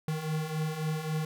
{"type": "beating tone pair", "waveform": "square", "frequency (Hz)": [153.6, 157.3], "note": ["D#3", "D#3"], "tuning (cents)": [-22, 19], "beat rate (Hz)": 3.7, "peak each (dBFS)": [-37, -32], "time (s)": [0.08, 1.25], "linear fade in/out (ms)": 2, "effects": []}